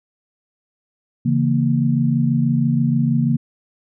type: chord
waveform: sine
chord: A# diminished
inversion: first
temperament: equal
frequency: 138.59 / 164.81 / 233.1 Hz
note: C#3 / E3 / A#3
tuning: 0 / 0 / 0 cents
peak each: -18 / -21 / -18 dBFS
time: 1.25-3.37 s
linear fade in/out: 10 ms
effects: none